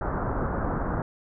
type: low-pass noise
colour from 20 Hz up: pink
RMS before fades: -28 dBFS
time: 0.01-1.02 s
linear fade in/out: 2 ms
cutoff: 1500 Hz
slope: 48 dB/octave
effects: none